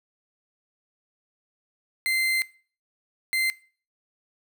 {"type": "tone bursts at uneven times", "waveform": "35% pulse", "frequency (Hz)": 2078, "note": "C7", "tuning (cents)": -12, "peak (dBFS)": -21, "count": 2, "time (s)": [[2.06, 2.42], [3.33, 3.5]], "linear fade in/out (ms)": 0, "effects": ["noise-tail reverb RT60 0.4 s tail -20 dB re dry"]}